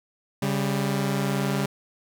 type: tone pair together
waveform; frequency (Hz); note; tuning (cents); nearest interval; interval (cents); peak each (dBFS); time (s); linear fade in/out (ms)
sawtooth; 138.59 / 197.93; C#3 / G3; 0 / +17; tritone; 617; -22; 0.42-1.66; 5
effects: 9-bit